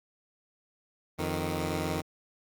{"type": "tone pair together", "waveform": "10% pulse", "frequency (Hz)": [87.39, 155.56], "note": ["F2", "D#3"], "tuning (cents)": [2, 0], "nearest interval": "minor seventh", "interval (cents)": 998, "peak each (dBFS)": -24, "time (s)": [1.18, 2.02], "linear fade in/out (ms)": 20, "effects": ["Opus 32 kbps"]}